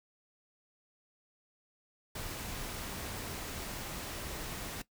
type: noise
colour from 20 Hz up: pink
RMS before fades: -41 dBFS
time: 2.15-4.82 s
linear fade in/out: 5 ms
effects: noise-tail reverb RT60 0.1 s tail -17 dB re dry